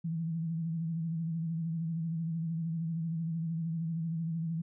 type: tone with vibrato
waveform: sine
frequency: 164.2 Hz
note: E3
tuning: 6 cents flat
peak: -31 dBFS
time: 0.04-4.62 s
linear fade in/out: 10 ms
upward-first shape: sine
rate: 13 Hz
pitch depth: 53 cents each way
effects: none